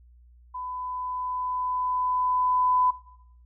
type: tone with level ramp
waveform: sine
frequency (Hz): 1003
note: B5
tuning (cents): +26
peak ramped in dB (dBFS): -32 to -18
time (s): 0.54-2.91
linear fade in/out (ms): 10
effects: noise-tail reverb RT60 0.8 s tail -19 dB re dry + added 60 Hz sine -51 dBFS peak until 3.45 s